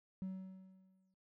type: tone with exponential decay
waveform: triangle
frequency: 188.6 Hz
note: F#3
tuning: 33 cents sharp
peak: -35 dBFS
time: 0.22-1.14 s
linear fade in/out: 0 ms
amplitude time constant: 200 ms
effects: noise-tail reverb RT60 0.1 s tail -21 dB re dry + tanh soft clip ceiling -34 dBFS